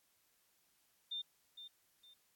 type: tone with echo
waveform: sine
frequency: 3606 Hz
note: A7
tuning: 42 cents sharp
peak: -39 dBFS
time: 1.11-1.22 s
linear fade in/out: 10 ms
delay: 460 ms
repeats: 2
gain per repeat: -10 dB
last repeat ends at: 2.14 s
effects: white hiss -75 dBFS RMS until 2.35 s + AAC 64 kbps